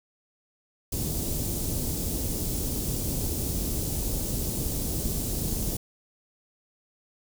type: band-stop noise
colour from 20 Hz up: pink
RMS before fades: -29 dBFS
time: 0.92-5.77 s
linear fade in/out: 5 ms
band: 360 to 7100 Hz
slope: 12 dB/octave
effects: none